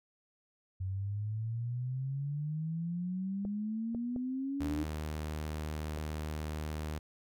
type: exponential sweep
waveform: sine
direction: up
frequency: 92.5 to 302.5 Hz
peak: -33 dBFS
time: 0.8-4.84 s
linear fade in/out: 10 ms
type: clicks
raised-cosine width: 2 ms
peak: -29 dBFS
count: 4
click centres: 3.451 / 3.948 / 4.162 / 5.975 s
type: tone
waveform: sawtooth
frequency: 76.8 Hz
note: D#2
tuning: 22 cents flat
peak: -32 dBFS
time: 4.6-6.99 s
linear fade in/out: 10 ms
effects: none